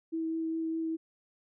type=tone with vibrato; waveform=sine; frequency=324.3 Hz; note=E4; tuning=28 cents flat; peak=-30 dBFS; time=0.12-0.97 s; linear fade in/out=20 ms; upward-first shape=triangle; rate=4.9 Hz; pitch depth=11 cents each way; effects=none